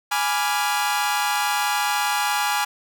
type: chord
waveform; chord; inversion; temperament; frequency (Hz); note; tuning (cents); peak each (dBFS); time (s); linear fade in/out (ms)
sawtooth; G# diminished seventh; none; equal; 830.6 / 987.8 / 1174.7 / 1396.9; G#5 / B5 / D6 / F6; 0 / 0 / 0 / 0; -19 / -24 / -25 / -24; 0.11-2.65; 10
effects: none